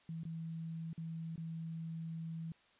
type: tone with dropouts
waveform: sine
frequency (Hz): 163.4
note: E3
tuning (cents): -15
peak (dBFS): -40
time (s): 0.09-2.52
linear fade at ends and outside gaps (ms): 2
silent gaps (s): 0.234-0.252 / 0.931-0.978 / 1.359-1.378
effects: white hiss -68 dBFS RMS until 2.79 s + resampled to 8000 Hz